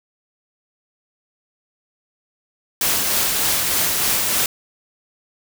white noise with tremolo, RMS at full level -18 dBFS, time 2.81-4.46 s, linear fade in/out 2 ms, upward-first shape triangle, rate 3.3 Hz, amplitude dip 30%, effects none

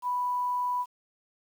sine tone with quantisation, 987.8 Hz, B5, in tune, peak -26 dBFS, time 0.02-0.86 s, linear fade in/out 50 ms, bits 9, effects none

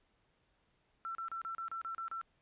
sine tone bursts, 1343 Hz, E6, 32 cents sharp, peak -38 dBFS, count 9, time 1.05-2.214 s, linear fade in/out 0 ms, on 100 ms, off 33 ms, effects pink hiss -75 dBFS RMS until 2.41 s + resampled to 8000 Hz

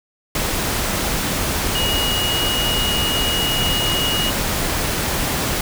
sine tone in noise, 2885 Hz, F#7, 44 cents flat, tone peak -20 dBFS, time 1.75-4.3 s, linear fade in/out 2 ms, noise pink, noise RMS -21 dBFS, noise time 0.35-5.61 s, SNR -2 dB, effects none

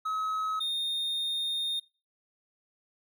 triangle tone pair in turn, 1280 / 3670 Hz, D#6 / A#7, +49 / -28 cents, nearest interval octave + tritone, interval 1823 cents, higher second, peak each -27 dBFS, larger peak neither, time 0.05-0.6 / 0.6-1.8 s, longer second, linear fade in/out 10 ms, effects noise-tail reverb RT60 0.3 s tail -20 dB re dry

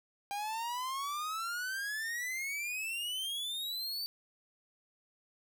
45% pulse exponential sweep, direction up, 798 to 4621 Hz, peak -35 dBFS, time 0.31-4.06 s, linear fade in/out 0 ms, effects none

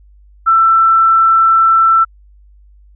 sine tone, 1335 Hz, E6, 22 cents sharp, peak -6 dBFS, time 0.46-2.05 s, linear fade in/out 20 ms, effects added 50 Hz sine -41 dBFS peak until 2.95 s

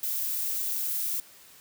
violet noise, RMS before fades -30 dBFS, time 0.03-1.2 s, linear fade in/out 2 ms, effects white hiss -53 dBFS RMS until 1.6 s + high-pass 60 Hz 12 dB/octave

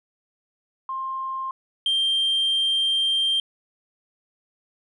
sine tone pair in turn, 1058 / 3170 Hz, C6 / G7, +19 / +19 cents, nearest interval octave + perfect fifth, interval 1900 cents, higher second, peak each -26 / -17 dBFS, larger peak second, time 0.89-1.51 / 1.86-3.4 s, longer second, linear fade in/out 2 ms, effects tanh soft clip ceiling -17 dBFS

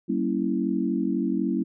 sine chord, G diminished seventh, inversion none, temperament equal with one note detuned, 192.08 / 233.1 / 277.2 / 329.6 Hz, G3 / Bb3 / Db4 / Fb4, -35 / 0 / 0 / 0 cents, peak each -28 dBFS, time 0.08-1.64 s, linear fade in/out 20 ms, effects none

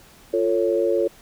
sine chord, F augmented, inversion none, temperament equal with one note detuned, 349.2 / 446.7 / 554.4 Hz, F4 / A4 / C#5, 0 / +26 / 0 cents, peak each -22 dBFS, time 0.33-1.08 s, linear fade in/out 10 ms, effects pink hiss -50 dBFS RMS until 1.21 s

